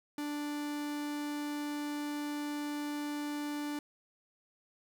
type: tone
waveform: 45% pulse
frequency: 293.7 Hz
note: D4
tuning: in tune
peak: -35 dBFS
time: 0.18-3.79 s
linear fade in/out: 2 ms
effects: none